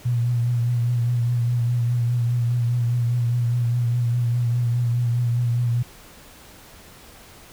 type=tone with vibrato; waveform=sine; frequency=120 Hz; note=B2; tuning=49 cents flat; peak=-18 dBFS; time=0.05-5.83 s; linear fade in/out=10 ms; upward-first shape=triangle; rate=4.9 Hz; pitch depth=42 cents each way; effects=pink hiss -46 dBFS RMS until 7.52 s